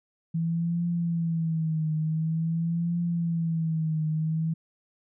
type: tone with vibrato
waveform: sine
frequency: 163.7 Hz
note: E3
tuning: 12 cents flat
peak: -24 dBFS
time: 0.34-4.54 s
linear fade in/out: 10 ms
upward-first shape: triangle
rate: 0.47 Hz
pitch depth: 93 cents each way
effects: none